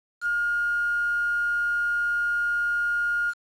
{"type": "tone with quantisation", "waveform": "sine", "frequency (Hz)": 1421, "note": "F6", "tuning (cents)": 30, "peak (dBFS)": -22, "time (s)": [0.21, 3.34], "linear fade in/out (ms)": 50, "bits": 7, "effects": ["low-pass 8000 Hz 12 dB/octave"]}